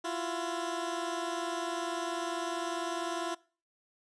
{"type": "tone pair together", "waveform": "15% pulse", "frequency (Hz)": [337.2, 357.3], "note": ["E4", "F4"], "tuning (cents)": [39, 40], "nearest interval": "minor second", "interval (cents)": 101, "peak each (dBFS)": [-28, -32], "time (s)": [0.04, 3.35], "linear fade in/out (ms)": 10, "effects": ["noise-tail reverb RT60 0.4 s tail -23 dB re dry", "resampled to 22050 Hz"]}